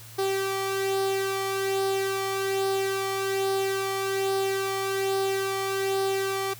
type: tone with flanger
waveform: sawtooth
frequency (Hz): 388.4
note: G4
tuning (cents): -16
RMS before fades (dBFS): -27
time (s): 0.18-6.54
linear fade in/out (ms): 10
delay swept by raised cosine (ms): 0.21 to 0.93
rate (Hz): 1.2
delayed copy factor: +0.5
effects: added 113 Hz sine -46 dBFS peak until 6.59 s + white hiss -47 dBFS RMS until 6.59 s